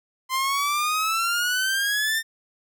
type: exponential sweep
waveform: sawtooth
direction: up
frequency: 1034 to 1818 Hz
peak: -18 dBFS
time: 0.29-2.23 s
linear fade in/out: 50 ms
effects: none